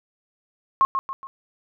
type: tone with echo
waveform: sine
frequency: 1078 Hz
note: C#6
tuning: 49 cents flat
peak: -13 dBFS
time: 0.81-0.85 s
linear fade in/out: 0 ms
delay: 140 ms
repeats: 3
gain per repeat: -7 dB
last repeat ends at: 1.27 s
effects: none